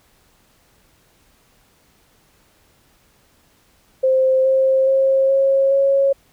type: tone with pitch steps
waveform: sine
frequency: 523.3 / 529.7 / 536.2 / 542.7 / 549.3 Hz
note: C5 / C5 / C5 / C#5 / C#5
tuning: 0 / +21 / +42 / -37 / -16 cents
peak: -12 dBFS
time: 4.03-6.13 s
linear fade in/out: 10 ms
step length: 420 ms
effects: pink hiss -57 dBFS RMS until 6.32 s